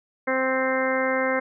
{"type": "harmonic tone", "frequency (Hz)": 261.6, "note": "C4", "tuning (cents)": 0, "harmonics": [1, 2, 3, 4, 5, 6, 7, 8], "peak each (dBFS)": [-29, -24, -33, -31, -33, -30, -32, -30], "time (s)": [0.27, 1.4], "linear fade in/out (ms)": 10, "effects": []}